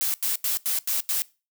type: noise bursts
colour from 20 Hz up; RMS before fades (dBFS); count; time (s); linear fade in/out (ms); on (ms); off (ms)
blue; -25; 6; 0.01-1.22; 0; 130; 86
effects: noise-tail reverb RT60 0.3 s tail -21 dB re dry